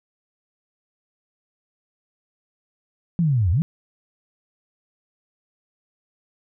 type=linear two-way sweep; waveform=sine; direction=down then up; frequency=178.5 to 77.78 to 178.5 Hz; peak=-16 dBFS; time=3.19-3.62 s; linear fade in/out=0 ms; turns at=3.51 s; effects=none